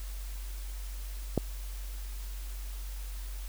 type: click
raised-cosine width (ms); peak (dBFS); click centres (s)
2; -12; 1.377
effects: added 47 Hz sine -36 dBFS peak until 3.48 s + white hiss -50 dBFS RMS until 3.48 s